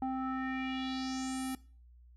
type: tone with low-pass filter sweep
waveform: square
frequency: 261.6 Hz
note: C4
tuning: in tune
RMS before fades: -36 dBFS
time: 0.02-1.55 s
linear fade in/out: 2 ms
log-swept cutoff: 840 to 12000 Hz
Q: 3.5
effects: noise-tail reverb RT60 0.4 s tail -20 dB re dry + added 60 Hz sine -55 dBFS peak until 2.16 s